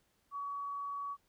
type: tone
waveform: sine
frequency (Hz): 1131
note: C#6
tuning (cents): +34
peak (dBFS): -37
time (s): 0.31-1.17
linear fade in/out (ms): 50
effects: pink hiss -75 dBFS RMS until 1.28 s